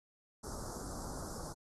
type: band-stop noise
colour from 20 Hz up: pink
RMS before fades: -44 dBFS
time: 0.43-1.53 s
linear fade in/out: 10 ms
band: 1400 to 4900 Hz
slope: 48 dB/octave
effects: low-pass 11000 Hz 12 dB/octave + AAC 32 kbps